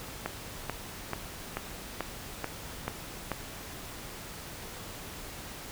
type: click train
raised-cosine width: 0.5 ms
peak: -16 dBFS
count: 8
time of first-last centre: 0.26-3.317 s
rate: 2.29 Hz
effects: pink hiss -43 dBFS RMS until 5.71 s